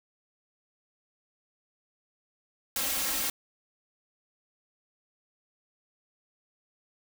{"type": "noise with comb filter", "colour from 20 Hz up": "white", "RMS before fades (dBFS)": -30, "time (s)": [2.76, 3.3], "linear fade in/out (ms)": 2, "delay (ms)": 3.7, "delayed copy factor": 1, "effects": []}